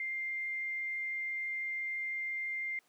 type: tone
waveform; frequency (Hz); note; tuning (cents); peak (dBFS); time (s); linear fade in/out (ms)
sine; 2102; C7; +7; -34; 0-2.79; 2
effects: pink hiss -70 dBFS RMS until 2.88 s + high-pass 300 Hz 12 dB/octave